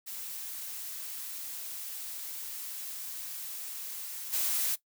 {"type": "noise with level steps", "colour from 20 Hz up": "blue", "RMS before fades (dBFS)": [-40, -30], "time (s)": [0.06, 4.76], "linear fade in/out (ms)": 20, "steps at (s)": 4.32, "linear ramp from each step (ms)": 20, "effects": ["noise-tail reverb RT60 0.1 s tail -17 dB re dry"]}